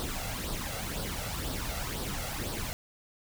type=noise with flanger; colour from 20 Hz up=pink; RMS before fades=-35 dBFS; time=0-2.73 s; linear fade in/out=0 ms; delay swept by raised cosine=0.21 to 1.51 ms; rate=2 Hz; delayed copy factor=+0.6; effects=none